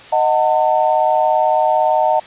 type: chord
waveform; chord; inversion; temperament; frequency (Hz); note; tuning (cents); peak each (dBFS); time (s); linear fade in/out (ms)
sine; D# diminished; none; equal with one note detuned; 622.3 / 740 / 898.5; D#5 / F#5 / A5; 0 / 0 / +36; -16; 0.12-2.2; 10
effects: white hiss -38 dBFS RMS until 2.26 s + resampled to 8000 Hz